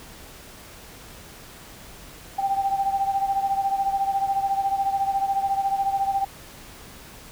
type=beating tone pair; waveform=sine; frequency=784 / 798 Hz; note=G5 / G5; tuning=0 / +31 cents; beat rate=14 Hz; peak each=-22 / -27 dBFS; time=2.38-6.25 s; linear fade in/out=10 ms; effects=pink hiss -44 dBFS RMS until 7.31 s